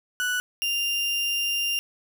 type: tone pair in turn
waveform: 35% pulse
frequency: 1480 / 2794 Hz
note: F#6 / F7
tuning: 0 / 0 cents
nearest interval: major seventh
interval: 1100 cents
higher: second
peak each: -22 dBFS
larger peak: neither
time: 0.2-0.4 / 0.62-1.79 s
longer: second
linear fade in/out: 0 ms
effects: none